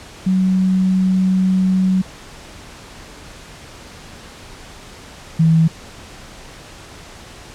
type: tone pair in turn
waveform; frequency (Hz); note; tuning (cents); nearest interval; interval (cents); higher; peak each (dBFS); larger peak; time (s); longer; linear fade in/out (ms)
sine; 187.1 / 162.11; F#3 / E3; +20 / -29; major second; 249; first; -12 / -9; second; 0.26-2.02 / 5.39-5.68; first; 10
effects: pink hiss -38 dBFS RMS until 7.54 s + low-pass 8000 Hz 12 dB/octave